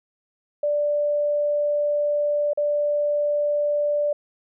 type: tone with dropouts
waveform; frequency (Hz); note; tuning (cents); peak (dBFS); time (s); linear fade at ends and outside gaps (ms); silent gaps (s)
sine; 587.3; D5; 0; -19; 0.63-4.13; 5; 2.534-2.574
effects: none